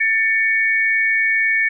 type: tone pair together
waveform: sine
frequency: 1780 / 2238 Hz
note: A6 / C#7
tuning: +20 / +16 cents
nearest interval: major third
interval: 396 cents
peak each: -17 dBFS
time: 0-1.69 s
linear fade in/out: 10 ms
effects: none